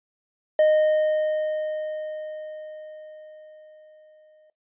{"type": "tone with exponential decay", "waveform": "triangle", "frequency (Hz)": 617, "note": "D#5", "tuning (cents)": -15, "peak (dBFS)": -12, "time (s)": [0.59, 4.5], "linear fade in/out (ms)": 2, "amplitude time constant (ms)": 850, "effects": ["noise-tail reverb RT60 0.2 s tail -20 dB re dry", "resampled to 8000 Hz"]}